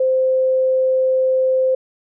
sine tone, 520 Hz, C5, 11 cents flat, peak -13 dBFS, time 0-1.75 s, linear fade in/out 5 ms, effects none

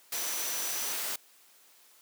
sine tone in noise, 5920 Hz, F#8, in tune, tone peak -38 dBFS, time 0.14-0.93 s, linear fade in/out 5 ms, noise white, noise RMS -34 dBFS, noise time 0.12-1.16 s, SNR -7 dB, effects white hiss -60 dBFS RMS until 2.01 s + high-pass 300 Hz 12 dB/octave

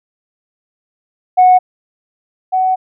sine tone pair in turn, 735 / 748.3 Hz, F#5 / F#5, -12 / +19 cents, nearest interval unison, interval 31 cents, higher second, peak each -3 / -10 dBFS, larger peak first, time 1.37-1.59 / 2.52-2.76 s, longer second, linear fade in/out 20 ms, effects tanh soft clip ceiling -1 dBFS

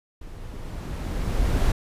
brown noise with level ramp, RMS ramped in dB -40 to -19 dBFS, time 0.21-1.72 s, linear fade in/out 5 ms, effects resampled to 32000 Hz

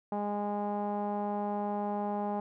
sawtooth tone with low-pass filter, 205.6 Hz, G#3, 17 cents flat, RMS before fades -33 dBFS, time 0.12-2.4 s, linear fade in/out 2 ms, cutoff 830 Hz, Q 4.2, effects none

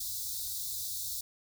white band-stop noise, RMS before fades -37 dBFS, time 0-1.21 s, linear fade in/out 5 ms, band 120 to 3600 Hz, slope 96 dB/octave, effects none

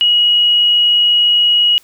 sine tone, 2903 Hz, F#7, 34 cents flat, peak -8 dBFS, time 0.01-1.78 s, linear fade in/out 0 ms, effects white hiss -49 dBFS RMS until 1.83 s

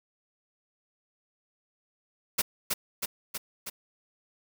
white noise with echo, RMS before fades -25 dBFS, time 2.38-2.42 s, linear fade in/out 10 ms, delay 320 ms, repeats 4, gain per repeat -3 dB, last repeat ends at 3.7 s, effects none

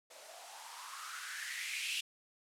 violet noise with band-pass filter sweep, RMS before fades -43 dBFS, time 0.1-2.01 s, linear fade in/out 10 ms, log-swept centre 540 to 2900 Hz, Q 5.9, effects low-pass 10000 Hz 12 dB/octave

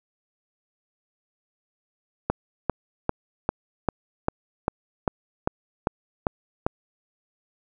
click train, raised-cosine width 1 ms, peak -7 dBFS, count 12, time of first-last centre 2.3-6.665 s, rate 2.52 Hz, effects none

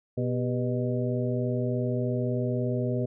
harmonic tone with a mistuned harmonic, 123.2 Hz, B2, 4 cents flat, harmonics 1 / 2 / 3 / 4 / 5, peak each -28 / -31 / -33 / -34 / -35 dBFS, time 0.17-3.06 s, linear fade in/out 10 ms, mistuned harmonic 3, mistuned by +92 cents, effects none

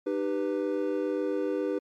triangle chord, Eb augmented, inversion none, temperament equal with one note detuned, 304.7 / 392 / 493.9 Hz, Eb4 / G4 / B4, -36 / 0 / 0 cents, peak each -29 dBFS, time 0.06-1.79 s, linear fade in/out 10 ms, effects MP3 96 kbps

